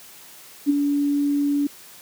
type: tone with ADSR envelope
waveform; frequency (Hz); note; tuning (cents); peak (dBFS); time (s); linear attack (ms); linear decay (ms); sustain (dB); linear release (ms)
sine; 286.6; D4; -42; -12; 0.66-1.67; 37; 15; -6; 5
effects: white hiss -45 dBFS RMS until 2.01 s + high-pass 100 Hz 12 dB/octave